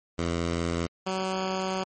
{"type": "tone pair in turn", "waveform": "10% pulse", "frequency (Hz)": [84.8, 188.62], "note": ["E2", "F#3"], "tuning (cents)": [50, 34], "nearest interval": "octave + major second", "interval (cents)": 1384, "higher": "second", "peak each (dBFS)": [-18, -19], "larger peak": "first", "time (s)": [[0.18, 0.87], [1.06, 1.84]], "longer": "second", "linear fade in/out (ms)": 10, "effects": ["MP3 32 kbps"]}